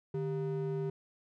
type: ring-modulated tone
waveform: triangle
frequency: 273.2 Hz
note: C#4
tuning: 25 cents flat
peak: -27 dBFS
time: 0.14-0.9 s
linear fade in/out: 5 ms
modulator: 121 Hz
effects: none